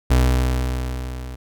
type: tone with level ramp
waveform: 35% pulse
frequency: 63 Hz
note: B1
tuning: 35 cents sharp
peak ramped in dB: -10 to -29 dBFS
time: 0.1-1.36 s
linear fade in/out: 10 ms
effects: none